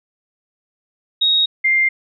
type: tone pair in turn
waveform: sine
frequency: 3766 / 2103 Hz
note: A#7 / C7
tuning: +17 / +8 cents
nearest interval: minor seventh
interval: 1009 cents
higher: first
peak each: -12 dBFS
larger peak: neither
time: 1.21-1.46 / 1.64-1.89 s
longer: neither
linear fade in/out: 10 ms
effects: none